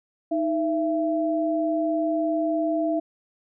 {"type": "tone pair together", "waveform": "sine", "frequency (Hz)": [313.8, 669.2], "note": ["D#4", "E5"], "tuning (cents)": [15, 26], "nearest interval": "octave + minor second", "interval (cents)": 1311, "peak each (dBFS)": -24, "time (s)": [0.31, 3], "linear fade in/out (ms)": 10, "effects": []}